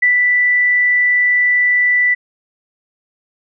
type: tone with ADSR envelope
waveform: sine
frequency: 1975.5 Hz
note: B6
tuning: in tune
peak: -8 dBFS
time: 0.02-2.15 s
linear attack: 9 ms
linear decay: 110 ms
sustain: -2 dB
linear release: 18 ms
effects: none